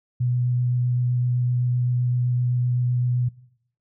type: tone with vibrato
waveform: sine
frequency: 123.47 Hz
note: B2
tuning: in tune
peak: -19 dBFS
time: 0.2-3.29 s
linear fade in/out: 10 ms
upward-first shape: square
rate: 7.8 Hz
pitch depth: 8 cents each way
effects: noise-tail reverb RT60 0.7 s tail -20 dB re dry